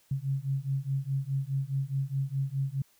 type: beating tone pair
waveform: sine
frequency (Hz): 134.1 / 138.9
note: C3 / C#3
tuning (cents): +43 / +4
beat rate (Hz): 4.8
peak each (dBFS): -31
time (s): 0.11-2.82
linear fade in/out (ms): 5
effects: white hiss -65 dBFS RMS until 2.99 s